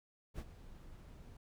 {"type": "noise with ADSR envelope", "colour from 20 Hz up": "brown", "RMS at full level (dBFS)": -40, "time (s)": [0.34, 1.37], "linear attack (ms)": 47, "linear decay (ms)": 50, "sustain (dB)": -14, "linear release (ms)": 4, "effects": []}